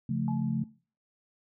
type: chord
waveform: sine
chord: Db augmented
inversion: none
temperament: equal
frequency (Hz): 138.59 / 174.61 / 220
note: Db3 / F3 / A3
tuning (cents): 0 / 0 / 0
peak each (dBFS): -31 / -33 / -31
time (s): 0.09-0.64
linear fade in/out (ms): 5
type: tone with exponential decay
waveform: sine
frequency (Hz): 856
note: A5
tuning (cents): -48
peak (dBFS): -36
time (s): 0.28-0.69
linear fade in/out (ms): 1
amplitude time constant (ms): 88
effects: noise-tail reverb RT60 0.4 s tail -20 dB re dry